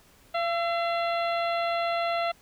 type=harmonic tone with a mistuned harmonic; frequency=682 Hz; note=F5; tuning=41 cents flat; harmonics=1 / 2 / 3 / 4 / 5 / 6; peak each=-26 / -32 / -36 / -38 / -40 / -42 dBFS; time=0.34-2.32 s; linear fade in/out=10 ms; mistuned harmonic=2; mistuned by=-33 cents; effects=pink hiss -58 dBFS RMS until 2.41 s